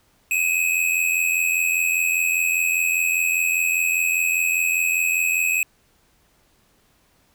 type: tone pair together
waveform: square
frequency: 2500 / 2585 Hz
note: D#7 / E7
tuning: +8 / -34 cents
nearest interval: minor second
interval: 58 cents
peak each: -22 dBFS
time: 0.31-5.63 s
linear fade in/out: 2 ms
effects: pink hiss -61 dBFS RMS until 7.34 s